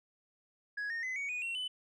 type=tone with pitch steps; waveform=sine; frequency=1669 / 1841.2 / 2031 / 2241 / 2472 / 2727 / 3008 Hz; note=G#6 / A#6 / B6 / C#7 / D#7 / F7 / F#7; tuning=+8 / -22 / +48 / +18 / -12 / -42 / +28 cents; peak=-32 dBFS; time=0.77-1.68 s; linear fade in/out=10 ms; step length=130 ms; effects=tanh soft clip ceiling -34 dBFS